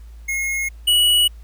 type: tone pair in turn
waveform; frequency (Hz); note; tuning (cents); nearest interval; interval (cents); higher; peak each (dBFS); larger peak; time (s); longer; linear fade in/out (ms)
square; 2159 / 2932; C#7 / F#7; -46 / -16; perfect fourth; 530; second; -21 / -13; second; 0.28-0.69 / 0.87-1.28; neither; 10
effects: added 56 Hz sine -36 dBFS peak until 1.43 s + pink hiss -57 dBFS RMS until 1.43 s